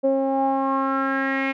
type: tone with low-pass filter sweep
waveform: sawtooth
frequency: 269.8 Hz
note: C#4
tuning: 47 cents flat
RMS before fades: -22 dBFS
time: 0.03-1.53 s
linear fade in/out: 20 ms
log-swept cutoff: 550 to 2300 Hz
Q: 5.6
effects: none